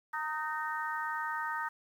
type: harmonic tone with a mistuned harmonic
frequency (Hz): 307.4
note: D#4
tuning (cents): -21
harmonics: 3 / 4 / 5 / 6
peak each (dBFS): -37 / -38 / -39 / -40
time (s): 0.13-1.69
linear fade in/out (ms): 10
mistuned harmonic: 4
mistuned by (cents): +30
effects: 10-bit